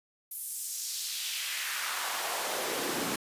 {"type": "noise with high-pass filter sweep", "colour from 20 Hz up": "pink", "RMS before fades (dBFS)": -34, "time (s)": [0.31, 3.16], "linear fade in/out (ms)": 5, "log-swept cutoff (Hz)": [12000, 220], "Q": 1.5, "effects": ["resampled to 32000 Hz"]}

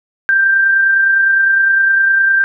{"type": "tone with amplitude modulation", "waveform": "sine", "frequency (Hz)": 1577, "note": "G6", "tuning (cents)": 10, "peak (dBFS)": -7, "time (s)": [0.29, 2.44], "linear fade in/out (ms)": 0, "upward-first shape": "sine", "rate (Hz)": 29.8, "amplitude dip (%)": 30, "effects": []}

